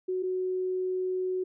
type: tone pair in turn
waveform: sine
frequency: 370 / 370 Hz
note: F#4 / F#4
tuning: 0 / 0 cents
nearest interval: unison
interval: 0 cents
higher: neither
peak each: -27 dBFS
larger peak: neither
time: 0.08-0.23 / 0.23-1.44 s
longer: second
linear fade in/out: 10 ms
effects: none